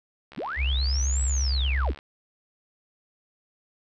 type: click train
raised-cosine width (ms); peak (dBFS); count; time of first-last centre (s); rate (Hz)
0.3; -28; 119; 0.32-1.989; 70.7
type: linear two-way sweep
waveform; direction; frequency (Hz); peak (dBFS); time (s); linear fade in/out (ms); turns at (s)
sine; up then down; 116.54 to 7902 to 147.2; -29; 0.37-1.92; 10; 1.23
type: tone with vibrato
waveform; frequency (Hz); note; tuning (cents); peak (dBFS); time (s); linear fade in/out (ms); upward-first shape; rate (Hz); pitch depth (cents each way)
sine; 66.1; C2; +18; -22; 0.56-1.95; 50; sine; 8.4; 43
effects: none

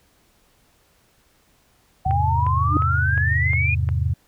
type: exponential sweep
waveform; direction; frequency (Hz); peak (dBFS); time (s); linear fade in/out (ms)
sine; up; 746 to 2489; -20; 2.05-3.75; 10
type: chord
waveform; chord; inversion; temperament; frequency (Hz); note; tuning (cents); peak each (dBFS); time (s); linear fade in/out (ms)
sine; E augmented; none; equal; 82.41 / 103.83 / 130.81; E2 / G#2 / B#2; 0 / 0 / 0; -21 / -24 / -24; 2.06-4.14; 5
type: click train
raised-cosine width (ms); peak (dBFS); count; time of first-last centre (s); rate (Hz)
0.5; -19; 6; 2.11-3.889; 2.81
type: tone with exponential growth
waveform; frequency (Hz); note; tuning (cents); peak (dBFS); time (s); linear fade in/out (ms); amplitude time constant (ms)
sine; 299.6; D4; +35; -15; 2.65-2.77; 1; 24
effects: pink hiss -60 dBFS RMS until 4.27 s

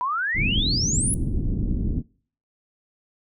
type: exponential sweep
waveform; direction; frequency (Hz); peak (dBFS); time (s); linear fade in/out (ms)
sine; up; 965 to 10750; -22; 0.01-1.14; 0
type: low-pass noise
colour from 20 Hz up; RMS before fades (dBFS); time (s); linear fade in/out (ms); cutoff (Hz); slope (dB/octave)
pink; -24; 0.34-2.03; 50; 280; 24
effects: noise-tail reverb RT60 0.5 s tail -25 dB re dry

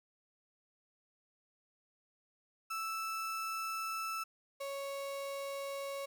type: tone pair in turn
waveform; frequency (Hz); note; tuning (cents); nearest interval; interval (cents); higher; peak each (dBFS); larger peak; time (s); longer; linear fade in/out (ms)
35% pulse; 1318.5 / 554.4; E6 / C#5; 0 / 0; octave + minor third; 1500; first; -35 / -37; first; 2.7-4.24 / 4.6-6.06; first; 10
effects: 12-bit

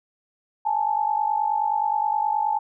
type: tone pair together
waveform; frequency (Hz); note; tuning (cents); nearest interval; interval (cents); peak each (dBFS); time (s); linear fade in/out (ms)
sine; 833 / 882.5; G#5 / A5; +5 / +5; minor second; 100; -23; 0.65-2.59; 10
effects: none

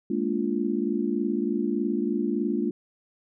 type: chord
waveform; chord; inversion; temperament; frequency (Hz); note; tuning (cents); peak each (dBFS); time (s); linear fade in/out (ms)
sine; Bb dominant seventh; third; just; 209.8 / 233.1 / 291.4 / 349.6; Ab3 / Bb3 / D4 / F4; +18 / 0 / -13 / +2; -29; 0.1-2.71; 5
effects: none

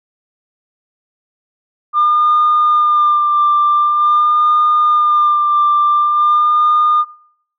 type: tone with vibrato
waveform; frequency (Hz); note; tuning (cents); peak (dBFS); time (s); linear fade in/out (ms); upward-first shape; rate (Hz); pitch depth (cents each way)
sine; 1200; D6; +37; -8; 1.93-7.05; 50; sine; 0.46; 24
effects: noise-tail reverb RT60 0.6 s tail -18 dB re dry + tanh soft clip ceiling -5 dBFS

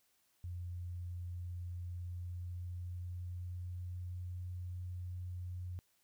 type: tone with pitch glide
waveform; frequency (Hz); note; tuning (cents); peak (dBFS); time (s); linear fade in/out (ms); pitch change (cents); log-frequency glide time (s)
sine; 88.2 to 89.74; F2 to F2; +18 to +48; -40; 0.44-5.79; 0; +30; 1.97-4.47
effects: white hiss -75 dBFS RMS until 6.03 s

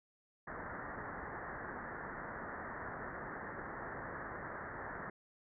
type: low-pass noise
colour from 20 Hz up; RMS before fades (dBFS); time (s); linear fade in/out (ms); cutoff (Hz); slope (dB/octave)
white; -45; 0.47-5.1; 5; 1900; 96
effects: none

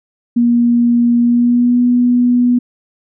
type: tone with pitch glide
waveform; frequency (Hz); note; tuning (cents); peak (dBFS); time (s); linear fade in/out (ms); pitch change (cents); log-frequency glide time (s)
sine; 238.1 to 244.7; A#3 to B3; +37 to -16; -8; 0.36-2.59; 10; +47; 1.2-1.81
effects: none

